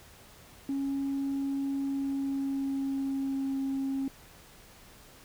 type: tone with pitch glide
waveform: sine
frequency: 275.4 to 270.4 Hz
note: C#4 to C#4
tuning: -11 to -43 cents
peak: -27 dBFS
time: 0.69-4.08 s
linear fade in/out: 2 ms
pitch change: -32 cents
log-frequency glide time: 1.83-3.61 s
effects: tanh soft clip ceiling -26 dBFS + pink hiss -54 dBFS RMS until 5.24 s